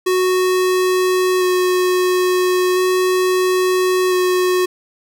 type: tone with vibrato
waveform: square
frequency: 367 Hz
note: F#4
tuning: 14 cents flat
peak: -14 dBFS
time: 0.06-4.66 s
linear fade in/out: 10 ms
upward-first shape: square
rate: 0.37 Hz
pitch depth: 9 cents each way
effects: none